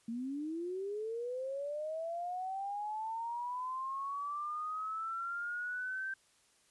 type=linear sweep; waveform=sine; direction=up; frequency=223.7 to 1568 Hz; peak=-36 dBFS; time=0.08-6.14 s; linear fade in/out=5 ms; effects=white hiss -69 dBFS RMS until 6.7 s + resampled to 24000 Hz